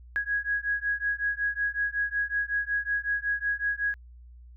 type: beating tone pair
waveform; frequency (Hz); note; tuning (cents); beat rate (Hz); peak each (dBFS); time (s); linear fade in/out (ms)
sine; 1655 / 1660.4; G#6 / G#6; -6 / -1; 5.4; -29; 0.16-3.94; 0
effects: added 60 Hz sine -46 dBFS peak until 4.56 s